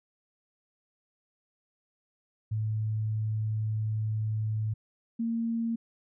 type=tone pair in turn; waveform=sine; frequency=108.6 / 229.6 Hz; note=A2 / A#3; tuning=-22 / -26 cents; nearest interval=octave + minor second; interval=1296 cents; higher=second; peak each=-27 dBFS; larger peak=neither; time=2.51-4.74 / 5.19-5.76 s; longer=first; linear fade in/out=10 ms; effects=none